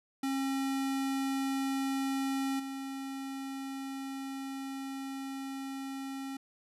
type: tone with level steps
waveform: square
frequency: 270 Hz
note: C#4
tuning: 45 cents flat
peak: -31 / -38 dBFS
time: 0.23-6.37 s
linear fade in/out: 5 ms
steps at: 2.59 s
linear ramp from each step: 10 ms
effects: resampled to 32000 Hz